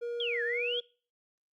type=tone with pitch glide; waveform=triangle; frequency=474.6 to 482.1 Hz; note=A#4 to B4; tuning=+31 to -42 cents; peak=-31 dBFS; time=0.01-0.81 s; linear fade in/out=20 ms; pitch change=+27 cents; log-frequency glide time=0.49-0.58 s
type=exponential two-way sweep; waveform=sine; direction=down then up; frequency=3392 to 1661.2 to 3392 Hz; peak=-31 dBFS; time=0.2-0.8 s; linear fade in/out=2 ms; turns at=0.43 s
effects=noise-tail reverb RT60 0.4 s tail -24 dB re dry + Opus 48 kbps